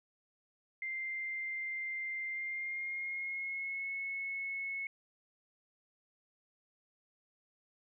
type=tone with pitch glide; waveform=sine; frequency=2093 to 2193 Hz; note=C7 to C#7; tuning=0 to -19 cents; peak=-36 dBFS; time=0.82-4.87 s; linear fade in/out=2 ms; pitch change=+81 cents; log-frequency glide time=2.29-3.9 s; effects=none